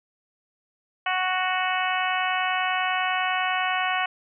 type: harmonic tone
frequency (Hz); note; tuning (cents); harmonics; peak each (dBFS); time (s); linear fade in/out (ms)
370; F#4; 0; 2 / 3 / 4 / 5 / 6 / 7 / 8; -27 / -29 / -30 / -31 / -32 / -32 / -33; 1.06-4.06; 5
effects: none